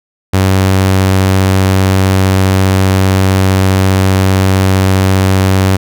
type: tone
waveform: sawtooth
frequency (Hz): 95.2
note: F#2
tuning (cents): +50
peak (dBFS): -3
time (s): 0.33-5.77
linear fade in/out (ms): 10
effects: none